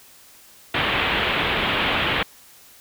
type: low-pass noise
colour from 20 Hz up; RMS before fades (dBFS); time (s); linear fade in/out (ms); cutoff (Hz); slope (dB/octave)
white; -22; 0.74-2.23; 5; 3400; 48
effects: white hiss -49 dBFS RMS until 2.8 s